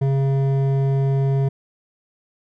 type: tone with hard clipping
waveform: sine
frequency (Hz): 136.4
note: C#3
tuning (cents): -28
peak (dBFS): -18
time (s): 0.01-1.49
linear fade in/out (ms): 10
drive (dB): 10
effects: none